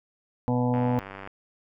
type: harmonic tone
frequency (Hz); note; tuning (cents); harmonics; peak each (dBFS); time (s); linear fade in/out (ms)
123.47; B2; 0; 1 / 2 / 4 / 5 / 6 / 7 / 8; -26 / -25 / -30 / -37 / -36 / -33 / -40; 0.48-0.99; 0
type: click train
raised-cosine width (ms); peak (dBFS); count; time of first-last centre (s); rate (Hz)
0.5; -24; 53; 0.74-1.274; 97.3
effects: none